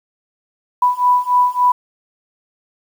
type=beating tone pair; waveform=sine; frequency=987 / 990.5 Hz; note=B5 / B5; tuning=-1 / +5 cents; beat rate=3.5 Hz; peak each=-15 / -14 dBFS; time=0.82-1.72 s; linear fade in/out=5 ms; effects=7-bit